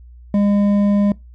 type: tone with hard clipping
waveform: sine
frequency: 203.2 Hz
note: G#3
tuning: 38 cents flat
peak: -14 dBFS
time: 0.34-1.12 s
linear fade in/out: 2 ms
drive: 7 dB
effects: noise-tail reverb RT60 0.2 s tail -22 dB re dry + added 60 Hz sine -38 dBFS peak until 1.34 s